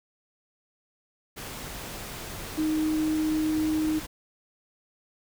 sine tone in noise, 311.1 Hz, D#4, in tune, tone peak -23 dBFS, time 2.57-4 s, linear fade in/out 20 ms, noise pink, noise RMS -38 dBFS, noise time 1.36-4.07 s, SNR +12 dB, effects none

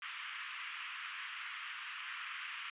white band-pass noise, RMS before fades -45 dBFS, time 0.02-2.7 s, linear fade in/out 2 ms, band 1100 to 3100 Hz, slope 48 dB/octave, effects resampled to 8000 Hz

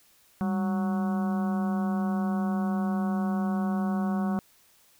harmonic tone with a mistuned harmonic, 185 Hz, F#3, in tune, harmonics 1 / 2 / 3 / 4 / 5 / 6 / 7 / 8, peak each -25 / -40 / -42 / -37 / -44 / -41 / -46 / -46 dBFS, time 0.41-4.39 s, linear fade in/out 0 ms, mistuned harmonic 1, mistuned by +110 cents, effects white hiss -61 dBFS RMS until 4.99 s

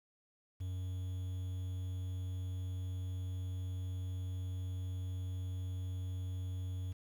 triangle tone with quantisation, 92 Hz, F#2, 9 cents flat, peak -35 dBFS, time 0.6-6.93 s, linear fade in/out 10 ms, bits 10, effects none

